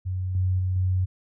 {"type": "tone with level steps", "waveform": "sine", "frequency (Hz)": 92.5, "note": "F#2", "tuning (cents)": 0, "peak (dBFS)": [-25, -20, -22, -20], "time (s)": [0.05, 1.06], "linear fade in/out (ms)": 20, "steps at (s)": [0.35, 0.59, 0.76], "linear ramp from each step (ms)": 2, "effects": []}